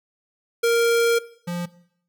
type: tone pair in turn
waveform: square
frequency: 466.2 / 174.63 Hz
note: A#4 / F3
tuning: 0 / 0 cents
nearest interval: octave + perfect fourth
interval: 1700 cents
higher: first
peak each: -17 / -26 dBFS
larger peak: first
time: 0.63-1.19 / 1.47-1.66 s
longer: first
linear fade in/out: 10 ms
effects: noise-tail reverb RT60 0.7 s tail -19 dB re dry